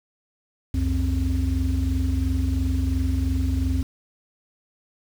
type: tone cluster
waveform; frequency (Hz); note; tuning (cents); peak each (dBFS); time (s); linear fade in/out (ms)
sine; 64.5 / 87.4 / 263.5; C2 / F2 / C4; -24 / +2 / +12; -22 / -23 / -26; 0.74-3.83; 5
effects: tanh soft clip ceiling -14 dBFS + 7-bit